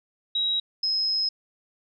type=tone pair in turn; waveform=sine; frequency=3841 / 5127 Hz; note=B7 / E8; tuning=-49 / -49 cents; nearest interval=perfect fourth; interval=500 cents; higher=second; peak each=-22 dBFS; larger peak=neither; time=0.35-0.6 / 0.83-1.29 s; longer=second; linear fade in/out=5 ms; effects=none